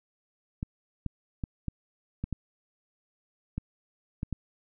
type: clicks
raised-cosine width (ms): 5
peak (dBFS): -19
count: 9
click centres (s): 0.629 / 1.063 / 1.438 / 1.683 / 2.24 / 2.327 / 3.58 / 4.231 / 4.327
effects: none